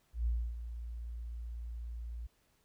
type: tone with ADSR envelope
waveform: sine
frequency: 58.1 Hz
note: A#1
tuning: 5 cents flat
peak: -28 dBFS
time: 0.13-2.27 s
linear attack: 130 ms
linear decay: 280 ms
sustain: -11 dB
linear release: 9 ms
effects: pink hiss -73 dBFS RMS until 2.64 s